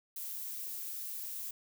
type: noise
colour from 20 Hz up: violet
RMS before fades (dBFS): -41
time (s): 0.16-1.51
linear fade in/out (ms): 5
effects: none